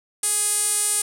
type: tone with band-pass filter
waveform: sawtooth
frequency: 415.3 Hz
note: G#4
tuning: in tune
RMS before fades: -22 dBFS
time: 0.23-1.02 s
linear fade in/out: 5 ms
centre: 9300 Hz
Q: 5.7
effects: none